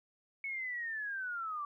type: linear sweep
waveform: sine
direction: down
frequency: 2217 to 1146 Hz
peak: -36 dBFS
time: 0.44-1.65 s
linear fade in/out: 2 ms
effects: 13-bit